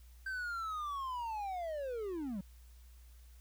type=linear sweep; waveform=triangle; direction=down; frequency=1568 to 178.8 Hz; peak=-35 dBFS; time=0.26-2.41 s; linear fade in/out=5 ms; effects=added 60 Hz sine -54 dBFS peak until 3.4 s + white hiss -68 dBFS RMS until 3.4 s